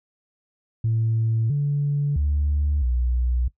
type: tone with pitch steps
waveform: sine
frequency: 112.6 / 144 / 72.9 / 61.3 Hz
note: A2 / D3 / D2 / B1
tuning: +40 / -34 / -12 / -12 cents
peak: -18 dBFS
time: 0.84-3.48 s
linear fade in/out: 5 ms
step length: 660 ms
effects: noise-tail reverb RT60 0.1 s tail -18 dB re dry + tanh soft clip ceiling -15 dBFS